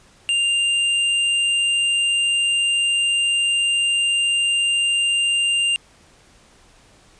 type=tone with hard clipping; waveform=triangle; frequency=2794 Hz; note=F7; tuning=in tune; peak=-18 dBFS; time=0.29-5.76 s; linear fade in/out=0 ms; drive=15 dB; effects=pink hiss -52 dBFS RMS until 7.19 s + resampled to 22050 Hz